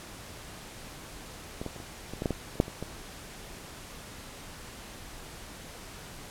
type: clicks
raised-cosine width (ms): 2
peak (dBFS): -21 / -21 / -30 / -29 / -24 / -18 / -13 / -16 / -30 / -7 / -26 / -21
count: 12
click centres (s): 1.615 / 1.663 / 1.763 / 1.802 / 2.136 / 2.221 / 2.258 / 2.307 / 2.556 / 2.601 / 2.681 / 2.826
effects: pink hiss -45 dBFS RMS until 6.3 s + low-pass 12000 Hz 12 dB/octave